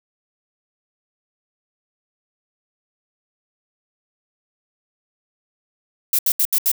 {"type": "noise bursts", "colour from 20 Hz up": "violet", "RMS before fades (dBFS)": -17, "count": 5, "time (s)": [6.13, 6.716], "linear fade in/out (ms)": 2, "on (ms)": 58, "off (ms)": 74, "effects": []}